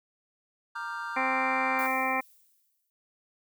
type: chord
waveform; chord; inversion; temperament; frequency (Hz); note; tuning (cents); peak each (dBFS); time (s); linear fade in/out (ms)
triangle; G minor seventh; first; equal with one note detuned; 932.3 / 1185.6 / 1396.9 / 1568; Bb5 / D6 / F6 / G6; 0 / +16 / 0 / 0; -37; 0.75-1.87; 10
type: harmonic tone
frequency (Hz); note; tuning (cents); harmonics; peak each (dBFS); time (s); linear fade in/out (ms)
261.6; C4; 0; 1 / 2 / 3 / 4 / 5 / 7 / 8 / 9; -36 / -36 / -31 / -32 / -37 / -35 / -36 / -32; 1.16-2.21; 10
type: noise with exponential decay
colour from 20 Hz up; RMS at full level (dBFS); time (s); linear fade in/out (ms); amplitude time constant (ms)
violet; -40; 1.79-2.9; 0; 240
effects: none